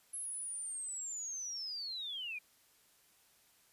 sine linear sweep, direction down, 10940 to 2362 Hz, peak -39 dBFS, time 0.13-2.39 s, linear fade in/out 10 ms, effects white hiss -68 dBFS RMS until 3.72 s + resampled to 32000 Hz

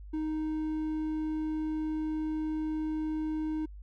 triangle tone, 311.1 Hz, D#4, in tune, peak -28 dBFS, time 0.13-3.66 s, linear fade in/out 10 ms, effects added 50 Hz sine -43 dBFS peak until 3.82 s

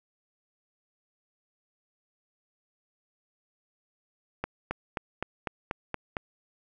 accelerating click train, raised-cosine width 0.5 ms, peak -15 dBFS, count 8, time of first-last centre 4.44-6.168 s, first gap 270 ms, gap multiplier 0.97, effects none

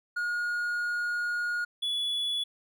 triangle tone pair in turn, 1436 / 3415 Hz, F6 / G#7, +48 / +48 cents, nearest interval octave + minor third, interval 1500 cents, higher second, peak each -26 dBFS, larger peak neither, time 0.16-1.65 / 1.82-2.44 s, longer first, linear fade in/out 10 ms, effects none

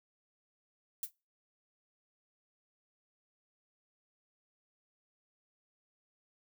violet noise with exponential decay, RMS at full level -32 dBFS, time 1.03-1.11 s, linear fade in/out 2 ms, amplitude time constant 17 ms, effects noise-tail reverb RT60 0.3 s tail -25 dB re dry

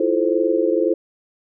sine chord, F major seventh, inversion third, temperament just, 327.4 / 349.2 / 436.5 / 523.8 Hz, E4 / F4 / A4 / C5, -12 / 0 / -14 / +2 cents, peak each -21 / -21 / -21 / -21 dBFS, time 0-0.94 s, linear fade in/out 5 ms, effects none

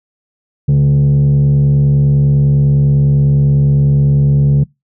sine tone with frequency modulation, 141.7 Hz, C#3, 38 cents sharp, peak -4 dBFS, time 0.68-4.64 s, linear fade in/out 10 ms, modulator 69.9 Hz, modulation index 0.38, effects noise-tail reverb RT60 0.2 s tail -25 dB re dry + tanh soft clip ceiling -6 dBFS

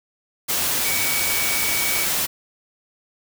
sine tone in noise, 2264 Hz, C#7, 36 cents sharp, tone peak -26 dBFS, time 0.84-2.06 s, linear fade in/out 20 ms, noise white, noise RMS -22 dBFS, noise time 0.48-2.27 s, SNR -7 dB, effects none

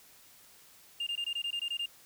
sine tone bursts, 2809 Hz, F7, 9 cents sharp, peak -29 dBFS, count 10, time 1-1.859 s, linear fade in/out 5 ms, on 67 ms, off 21 ms, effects tanh soft clip ceiling -30 dBFS + white hiss -58 dBFS RMS until 2.05 s

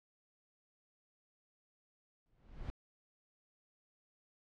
brown noise with exponential growth, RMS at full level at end -39 dBFS, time 2.26-2.7 s, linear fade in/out 0 ms, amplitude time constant 94 ms, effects low-pass 4000 Hz 12 dB/octave

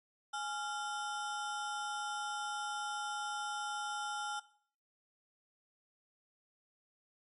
square ring-modulated tone, 1108.7 Hz, C#6, in tune, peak -34 dBFS, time 0.33-4.4 s, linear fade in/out 10 ms, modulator 277 Hz, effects noise-tail reverb RT60 0.5 s tail -17 dB re dry + MP3 48 kbps

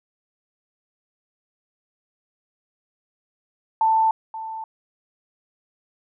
sine tone with echo, 887 Hz, A5, 14 cents sharp, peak -15 dBFS, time 3.81-4.11 s, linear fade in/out 2 ms, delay 530 ms, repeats 1, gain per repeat -14 dB, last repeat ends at 4.64 s, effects none

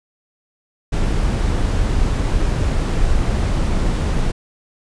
brown noise, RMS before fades -17 dBFS, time 0.92-4.32 s, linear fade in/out 10 ms, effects resampled to 22050 Hz

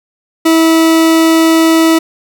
40% pulse tone, 325 Hz, E4, 24 cents flat, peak -5 dBFS, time 0.45-1.99 s, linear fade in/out 10 ms, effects none

